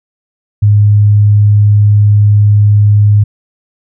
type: tone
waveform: sine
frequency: 103.83 Hz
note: G#2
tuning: in tune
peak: -3 dBFS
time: 0.62-3.24 s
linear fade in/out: 10 ms
effects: none